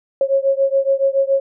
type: beating tone pair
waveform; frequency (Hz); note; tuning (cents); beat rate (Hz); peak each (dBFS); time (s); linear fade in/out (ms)
sine; 542 / 549.1; C#5 / C#5; -39 / -17; 7.1; -16 / -17; 0.21-1.4; 2
effects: none